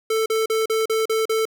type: tone bursts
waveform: square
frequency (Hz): 442.5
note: A4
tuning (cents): +10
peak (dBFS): -19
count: 7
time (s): 0.1-1.454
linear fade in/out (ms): 5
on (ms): 160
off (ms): 39
effects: none